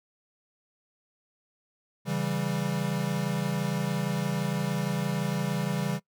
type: chord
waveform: square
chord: C# diminished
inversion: none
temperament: equal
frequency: 138.59 / 164.81 / 196 Hz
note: C#3 / E3 / G3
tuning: 0 / 0 / 0 cents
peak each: -32 dBFS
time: 2.05-6 s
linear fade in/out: 50 ms
effects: noise-tail reverb RT60 0.1 s tail -22 dB re dry